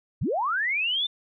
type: linear sweep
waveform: sine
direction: up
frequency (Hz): 69.3 to 3610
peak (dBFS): -23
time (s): 0.21-1.07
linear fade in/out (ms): 10
effects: none